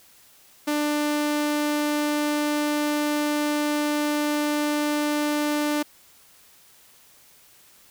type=tone; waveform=sawtooth; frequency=296.6 Hz; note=D4; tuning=17 cents sharp; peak=-18 dBFS; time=0.67-5.83 s; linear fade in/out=10 ms; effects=white hiss -54 dBFS RMS until 7.9 s